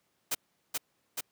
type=noise with echo; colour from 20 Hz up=white; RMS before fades=-30 dBFS; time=0.31-0.35 s; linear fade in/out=10 ms; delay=430 ms; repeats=2; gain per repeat=-2 dB; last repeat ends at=1.21 s; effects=pink hiss -74 dBFS RMS until 1.31 s + high-pass 150 Hz 12 dB/octave